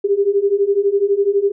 sine beating tone pair, 393.2 / 405.2 Hz, G4 / G#4, +5 / -43 cents, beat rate 12 Hz, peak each -17 / -15 dBFS, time 0.04-1.52 s, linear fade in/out 10 ms, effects none

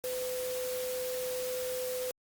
sine tone in noise, 505 Hz, B4, 39 cents sharp, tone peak -33 dBFS, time 0.04-2.11 s, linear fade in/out 0 ms, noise white, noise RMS -41 dBFS, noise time 0.04-2.11 s, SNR +5 dB, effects Opus 48 kbps

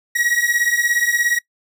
45% pulse beating tone pair, 1900 / 1917 Hz, A#6 / A#6, +33 / +48 cents, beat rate 17 Hz, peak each -19 dBFS, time 0.15-1.39 s, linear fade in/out 10 ms, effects noise-tail reverb RT60 0.1 s tail -22 dB re dry

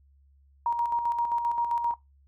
sine tone with tremolo, 944 Hz, A#5, 22 cents sharp, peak -22 dBFS, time 0.66-1.94 s, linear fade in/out 2 ms, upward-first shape square, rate 7.6 Hz, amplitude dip 45%, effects noise-tail reverb RT60 0.2 s tail -21 dB re dry + added 69 Hz sine -57 dBFS peak until 2.27 s

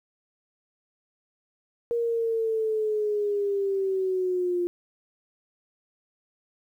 sine linear sweep, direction down, 472.1 to 349.2 Hz, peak -23 dBFS, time 1.91-4.67 s, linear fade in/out 0 ms, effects 10-bit

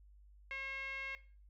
5% pulse tone with low-pass filter, 540 Hz, C#5, 45 cents flat, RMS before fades -43 dBFS, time 0.51-1.15 s, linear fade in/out 0 ms, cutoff 2200 Hz, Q 5.4, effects noise-tail reverb RT60 0.4 s tail -17 dB re dry + added 50 Hz sine -58 dBFS peak until 1.49 s

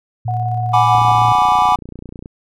sine tone, 115.1 Hz, A#2, 22 cents flat, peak -18 dBFS, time 0.25-1.33 s, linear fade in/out 10 ms
sine tone with tremolo, 734 Hz, F#5, 14 cents flat, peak -19 dBFS, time 0.28-1.11 s, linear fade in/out 2 ms, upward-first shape square, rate 17 Hz, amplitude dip 25%
triangle chord, G# half-diminished seventh, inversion third, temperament equal, 740 / 830.6 / 987.8 / 1174.7 Hz, F#5 / G#5 / B5 / D6, 0 / 0 / 0 / 0 cents, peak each -14 dBFS, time 0.73-1.76 s, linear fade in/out 10 ms
click train, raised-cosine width 3 ms, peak -19 dBFS, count 40, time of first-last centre 0.95-2.259 s, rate 29.8 Hz
effects none

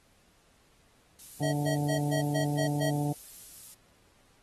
violet noise, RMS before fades -44 dBFS, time 1.19-3.74 s, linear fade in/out 2 ms
harmonic tone, 146 Hz, D3, 10 cents flat, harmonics 1 / 2 / 3 / 4 / 5 / 6, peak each -29 / -32 / -43 / -44 / -39 / -50 dBFS, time 1.4-3.13 s, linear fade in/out 10 ms
square tone bursts, 637 Hz, D#5, 41 cents sharp, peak -31 dBFS, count 7, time 1.42-2.91 s, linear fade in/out 20 ms, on 110 ms, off 120 ms
effects pink hiss -65 dBFS RMS until 4.42 s + AAC 32 kbps

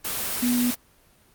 sine tone in noise, 244.2 Hz, B3, 19 cents flat, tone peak -20 dBFS, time 0.42-0.71 s, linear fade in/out 10 ms, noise white, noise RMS -28 dBFS, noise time 0.04-0.75 s, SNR +5 dB, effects pink hiss -58 dBFS RMS until 1.34 s + Opus 24 kbps

